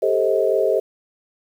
sine chord, A half-diminished seventh, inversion third, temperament just, 396 / 440 / 528 / 633.6 Hz, G4 / A4 / C5 / Eb5, +18 / 0 / +16 / +31 cents, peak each -21 dBFS, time 0.02-0.8 s, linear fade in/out 10 ms, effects 8-bit

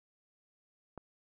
click, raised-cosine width 1 ms, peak -30 dBFS, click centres 0.977 s, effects none

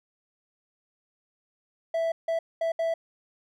triangle tone bursts at uneven times, 659.3 Hz, E5, in tune, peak -22 dBFS, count 4, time 1.94-2.12 / 2.28-2.39 / 2.61-2.72 / 2.79-2.94 s, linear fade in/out 5 ms, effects none

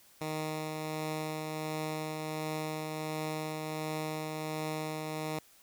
10% pulse tone with tremolo, 155.56 Hz, D#3, in tune, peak -25 dBFS, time 0.21-5.39 s, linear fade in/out 2 ms, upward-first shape triangle, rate 1.4 Hz, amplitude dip 30%, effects white hiss -61 dBFS RMS until 5.62 s

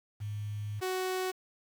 sine / sawtooth tone pair in turn, 104.4 / 372 Hz, G#2 / F#4, +10 / +9 cents, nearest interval octave + minor seventh, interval 2199 cents, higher second, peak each -34 / -27 dBFS, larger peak second, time 0.2-0.81 / 0.81-1.32 s, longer first, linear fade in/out 20 ms, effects 9-bit

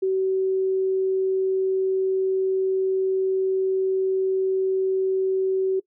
sine tone, 380 Hz, F#4, 46 cents sharp, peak -19 dBFS, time 0.02-5.8 s, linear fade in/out 10 ms, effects noise-tail reverb RT60 0.1 s tail -21 dB re dry

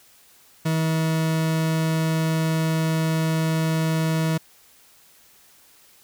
40% pulse tone, 160.3 Hz, E3, 48 cents flat, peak -19 dBFS, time 0.65-4.38 s, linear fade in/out 10 ms, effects white hiss -54 dBFS RMS until 6.03 s

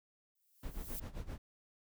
violet noise with exponential growth, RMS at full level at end -42 dBFS, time 0.35-1 s, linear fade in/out 5 ms, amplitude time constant 140 ms
brown noise with tremolo, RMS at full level -40 dBFS, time 0.63-1.38 s, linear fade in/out 2 ms, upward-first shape sine, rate 7.6 Hz, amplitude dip 85%
effects none

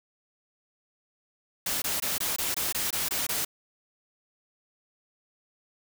white noise bursts, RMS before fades -29 dBFS, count 10, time 1.66-3.449 s, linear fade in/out 5 ms, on 160 ms, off 21 ms, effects none

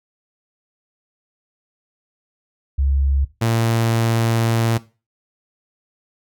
sine / sawtooth tone pair in turn, 68.8 / 114.57 Hz, C#2 / A#2, -12 / -30 cents, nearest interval major sixth, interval 882 cents, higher second, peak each -15 / -12 dBFS, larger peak second, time 2.78-3.25 / 3.41-4.78 s, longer second, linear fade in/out 10 ms, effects noise-tail reverb RT60 0.3 s tail -17 dB re dry

